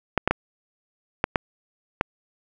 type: clicks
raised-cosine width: 0.5 ms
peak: -4 dBFS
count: 6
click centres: 0.177 / 0.276 / 0.31 / 1.241 / 1.358 / 2.011 s
effects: none